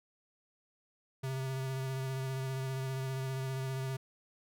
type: tone with vibrato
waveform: square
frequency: 132.5 Hz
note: C3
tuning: 22 cents sharp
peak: -35 dBFS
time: 1.23-3.97 s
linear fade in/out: 10 ms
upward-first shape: sine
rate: 15 Hz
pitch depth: 19 cents each way
effects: none